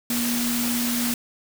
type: tone in noise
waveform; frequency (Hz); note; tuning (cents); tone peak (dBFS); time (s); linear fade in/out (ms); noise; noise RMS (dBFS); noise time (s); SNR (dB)
sine; 239.4; A#3; +46; -24; 0.1-1.14; 2; white; -27; 0.1-1.14; 0
effects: none